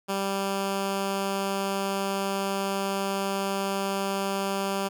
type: tone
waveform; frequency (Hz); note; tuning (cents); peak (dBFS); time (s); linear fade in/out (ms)
10% pulse; 196; G3; 0; -18; 0.08-4.89; 20
effects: none